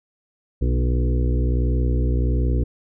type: harmonic tone with a mistuned harmonic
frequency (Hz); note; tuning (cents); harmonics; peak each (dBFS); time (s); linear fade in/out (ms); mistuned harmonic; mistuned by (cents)
61.4; B1; -9; 1 / 2 / 4 / 5 / 6 / 7 / 8; -18 / -24 / -30 / -32 / -34 / -35 / -36; 0.61-2.64; 10; 6; -15
effects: none